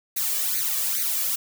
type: noise with flanger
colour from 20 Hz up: blue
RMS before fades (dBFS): -25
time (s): 0.16-1.36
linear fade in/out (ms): 10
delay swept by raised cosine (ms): 0.47 to 1.77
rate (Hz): 2.4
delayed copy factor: +0.9
effects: none